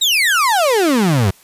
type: exponential sweep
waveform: 35% pulse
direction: down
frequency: 3915 to 89.1 Hz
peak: -10 dBFS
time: 0.01-1.31 s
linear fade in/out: 10 ms
effects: white hiss -48 dBFS RMS until 1.43 s + resampled to 32000 Hz